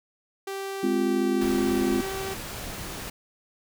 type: tone with pitch glide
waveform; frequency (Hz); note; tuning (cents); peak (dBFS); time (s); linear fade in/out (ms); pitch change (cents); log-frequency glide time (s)
sawtooth; 390.3 to 385.8; G4 to G4; -8 to -28; -27; 0.47-2.34; 5; -20; 0.68-1.93
type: chord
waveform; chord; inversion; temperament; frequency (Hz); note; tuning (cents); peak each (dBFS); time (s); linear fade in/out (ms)
sine; F minor; first; equal; 207.7 / 261.6 / 349.2; Ab3 / C4 / F4; 0 / 0 / 0; -28 / -26 / -25; 0.83-2.01; 5
type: noise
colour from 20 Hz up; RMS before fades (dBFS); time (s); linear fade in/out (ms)
pink; -36; 1.41-3.1; 5
effects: none